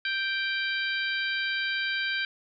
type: harmonic tone with a mistuned harmonic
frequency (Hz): 784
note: G5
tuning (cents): 0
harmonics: 2 / 3 / 4 / 5 / 6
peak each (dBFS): -29 / -33 / -35 / -37 / -39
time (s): 0.05-2.25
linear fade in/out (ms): 2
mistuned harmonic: 5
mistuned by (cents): -19
effects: none